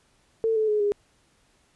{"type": "tone with pitch steps", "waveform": "sine", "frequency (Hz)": [448.4, 435.1, 422.3, 409.8], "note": ["A4", "A4", "G#4", "G#4"], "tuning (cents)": [33, -19, 29, -23], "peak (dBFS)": -20, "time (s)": [0.44, 0.92], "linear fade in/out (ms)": 0, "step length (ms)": 120, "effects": ["pink hiss -64 dBFS RMS until 1.75 s", "resampled to 24000 Hz"]}